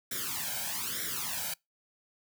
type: noise with flanger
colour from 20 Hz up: white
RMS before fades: -35 dBFS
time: 0.11-1.54 s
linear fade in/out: 5 ms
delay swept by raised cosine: 0.54 to 1.31 ms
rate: 1.1 Hz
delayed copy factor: +0.95
effects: noise-tail reverb RT60 0.2 s tail -26 dB re dry + high-pass 100 Hz 12 dB/octave